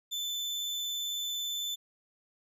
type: tone with vibrato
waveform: 35% pulse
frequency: 3520 Hz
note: A7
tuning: in tune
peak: -31 dBFS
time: 0.11-1.76 s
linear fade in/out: 20 ms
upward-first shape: sine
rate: 18 Hz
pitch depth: 10 cents each way
effects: none